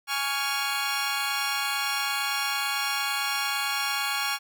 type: chord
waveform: 15% pulse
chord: Db major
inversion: second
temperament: equal with one note detuned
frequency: 830.6 / 1117.1 / 1396.9 Hz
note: Ab5 / Db6 / F6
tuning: 0 / +13 / 0 cents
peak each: -24 dBFS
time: 0.07-4.39 s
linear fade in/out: 50 ms
effects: none